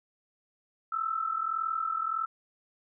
sine tone pair together, 1288 / 1329.6 Hz, E6 / E6, -41 / +15 cents, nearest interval minor second, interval 56 cents, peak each -33 / -30 dBFS, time 0.92-2.26 s, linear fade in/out 5 ms, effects none

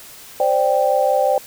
sine chord, C suspended second, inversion none, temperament just, 523.3 / 588.7 / 784.9 Hz, C5 / D5 / G5, 0 / +4 / +2 cents, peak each -18 dBFS, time 0.4-1.38 s, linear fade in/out 2 ms, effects white hiss -40 dBFS RMS until 1.46 s

